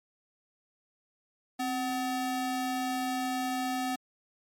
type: ring-modulated tone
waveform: square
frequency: 506 Hz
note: B4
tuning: 42 cents sharp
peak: -27 dBFS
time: 1.59-3.96 s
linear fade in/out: 10 ms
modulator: 244 Hz
effects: MP3 64 kbps